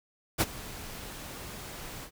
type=noise with ADSR envelope; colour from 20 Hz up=pink; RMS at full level=-23 dBFS; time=0.38-2.11 s; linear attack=30 ms; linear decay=36 ms; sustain=-19 dB; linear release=78 ms; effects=none